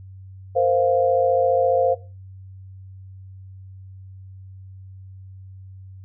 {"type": "chord", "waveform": "sine", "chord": "Bb suspended second", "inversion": "none", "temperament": "equal with one note detuned", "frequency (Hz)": [468.6, 523.3, 698.5], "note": ["Bb4", "C5", "F5"], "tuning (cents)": [9, 0, 0], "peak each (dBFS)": [-23, -18, -21], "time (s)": [0.55, 1.95], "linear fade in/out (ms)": 20, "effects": ["noise-tail reverb RT60 0.3 s tail -17 dB re dry", "added 95 Hz sine -38 dBFS peak until 6.04 s"]}